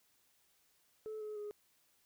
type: tone with pitch steps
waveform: sine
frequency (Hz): 433.6 / 425.6 / 416.4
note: A4 / G#4 / G#4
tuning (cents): -25 / +42 / +5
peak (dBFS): -39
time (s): 1.06-1.51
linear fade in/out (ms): 0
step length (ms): 150
effects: tanh soft clip ceiling -39 dBFS + white hiss -73 dBFS RMS until 2.05 s